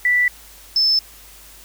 sine tone pair in turn, 1970 / 5259 Hz, B6 / E8, -5 / -5 cents, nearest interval octave + perfect fourth, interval 1700 cents, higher second, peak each -13 dBFS, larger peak neither, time 0.05-0.28 / 0.76-0.99 s, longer neither, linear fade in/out 2 ms, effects added 50 Hz sine -48 dBFS peak until 1.64 s + white hiss -44 dBFS RMS until 1.64 s

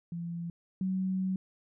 sine tone pair in turn, 170.2 / 188.02 Hz, F3 / F#3, -44 / +28 cents, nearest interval major second, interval 172 cents, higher second, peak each -34 / -28 dBFS, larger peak second, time 0.12-0.5 / 0.81-1.36 s, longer second, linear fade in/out 2 ms, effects none

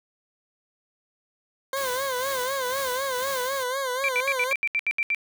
20% pulse tone with vibrato, 523 Hz, C5, 1 cent flat, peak -21 dBFS, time 1.73-4.53 s, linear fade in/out 2 ms, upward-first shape sine, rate 4 Hz, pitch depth 100 cents each way
white noise with tremolo, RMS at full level -35 dBFS, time 1.76-3.64 s, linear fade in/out 10 ms, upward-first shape sine, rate 2.1 Hz, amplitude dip 45%
sine tone bursts, 2348 Hz, D7, 1 cent flat, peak -21 dBFS, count 10, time 4.04-5.147 s, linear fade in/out 0 ms, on 45 ms, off 73 ms
effects none

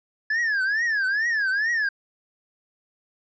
triangle tone with vibrato, 1700 Hz, G#6, 40 cents sharp, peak -19 dBFS, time 0.3-1.89 s, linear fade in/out 5 ms, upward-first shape triangle, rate 2.3 Hz, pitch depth 220 cents each way, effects resampled to 16000 Hz

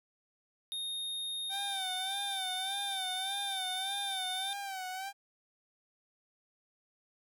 square tone with pitch glide, 3700 to 3605 Hz, A#7 to A7, -14 to +41 cents, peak -36 dBFS, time 0.72-4.53 s, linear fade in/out 0 ms, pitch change -45 cents, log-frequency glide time 1.48-1.89 s
sawtooth tone with vibrato, 770 Hz, G5, 31 cents flat, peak -34 dBFS, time 1.49-5.13 s, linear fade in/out 50 ms, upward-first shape sine, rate 1.7 Hz, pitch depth 74 cents each way
effects none

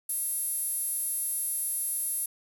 sawtooth tone with high-pass filter, 527 Hz, C5, 12 cents sharp, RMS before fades -31 dBFS, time 0.09-2.26 s, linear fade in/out 5 ms, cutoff 11000 Hz, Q 8.6, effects none

